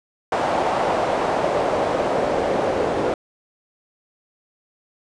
pink noise with band-pass filter sweep, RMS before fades -21 dBFS, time 0.32-3.14 s, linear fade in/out 2 ms, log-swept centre 740 to 490 Hz, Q 2, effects resampled to 22050 Hz

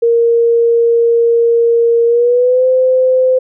sine tone with pitch glide, 466.2 to 514.3 Hz, A#4 to C5, 0 to -30 cents, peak -7 dBFS, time 0.02-3.39 s, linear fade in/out 10 ms, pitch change +170 cents, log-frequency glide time 2.06-2.66 s, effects none

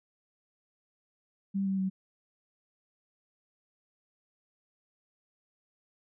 sine tone with pitch steps, 196 / 192.86 / 189.76 Hz, G3 / G3 / F#3, 0 / -28 / +44 cents, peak -27 dBFS, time 1.54-1.9 s, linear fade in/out 20 ms, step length 120 ms, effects none

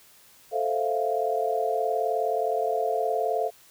sine chord, F major seventh, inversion first, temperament equal, 440 / 523.3 / 659.3 / 698.5 Hz, A4 / C5 / E5 / F5, 0 / 0 / 0 / 0 cents, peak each -28 / -31 / -30 / -27 dBFS, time 0.51-3.51 s, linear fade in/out 50 ms, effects white hiss -55 dBFS RMS until 3.7 s

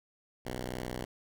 5% pulse tone pair together, 41.85 / 62.7 Hz, E1 / B1, +27 / +27 cents, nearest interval perfect fifth, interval 700 cents, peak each -35 / -26 dBFS, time 0.45-1.05 s, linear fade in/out 10 ms, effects none

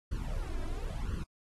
brown noise with flanger, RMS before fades -35 dBFS, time 0.11-1.24 s, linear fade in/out 10 ms, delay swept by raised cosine 0.65 to 3.05 ms, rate 0.97 Hz, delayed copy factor +1, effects AAC 32 kbps

